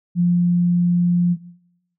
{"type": "tone", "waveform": "sine", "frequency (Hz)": 175.2, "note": "F3", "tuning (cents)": 6, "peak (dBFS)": -13, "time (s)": [0.15, 1.37], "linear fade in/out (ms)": 50, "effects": ["noise-tail reverb RT60 0.8 s tail -19 dB re dry"]}